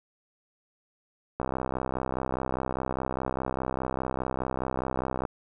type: click train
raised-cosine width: 1 ms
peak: -15 dBFS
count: 251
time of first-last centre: 1.4-5.252 s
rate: 64.9 Hz
effects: none